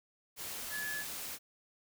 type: tone in noise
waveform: sine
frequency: 1708 Hz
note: G#6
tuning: 48 cents sharp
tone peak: -37 dBFS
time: 0.7-1.05 s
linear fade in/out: 50 ms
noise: white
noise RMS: -42 dBFS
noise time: 0.36-1.39 s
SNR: +2 dB
effects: none